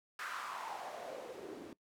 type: noise with band-pass filter sweep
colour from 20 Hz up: white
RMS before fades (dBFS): -45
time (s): 0.19-1.73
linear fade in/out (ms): 2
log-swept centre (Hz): 1500 to 290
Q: 4
effects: noise-tail reverb RT60 0.1 s tail -21 dB re dry